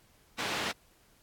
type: band-pass noise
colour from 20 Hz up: white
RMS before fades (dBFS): -34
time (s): 0.38-0.72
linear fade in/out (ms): 10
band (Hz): 110 to 3100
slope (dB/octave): 12
effects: pink hiss -64 dBFS RMS until 1.22 s + AAC 64 kbps